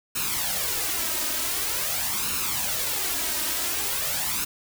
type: noise with flanger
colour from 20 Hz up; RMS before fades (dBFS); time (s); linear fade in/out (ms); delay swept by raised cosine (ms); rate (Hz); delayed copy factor
white; -27; 0.15-4.45; 10; 0.74 to 3.24; 0.46; +0.65
effects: none